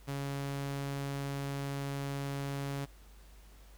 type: tone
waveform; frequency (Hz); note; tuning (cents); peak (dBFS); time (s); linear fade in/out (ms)
sawtooth; 139.5; C#3; +11; -31; 0.07-2.86; 20
effects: added 50 Hz sine -53 dBFS peak until 3.77 s + pink hiss -62 dBFS RMS until 3.77 s